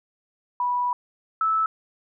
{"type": "tone pair in turn", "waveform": "sine", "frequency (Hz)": [981, 1309.5], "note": ["B5", "E6"], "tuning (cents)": [-12, -12], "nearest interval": "perfect fourth", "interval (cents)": 500, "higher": "second", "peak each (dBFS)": [-21, -19], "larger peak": "second", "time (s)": [[0.6, 0.93], [1.41, 1.66]], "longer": "first", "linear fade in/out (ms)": 2, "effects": []}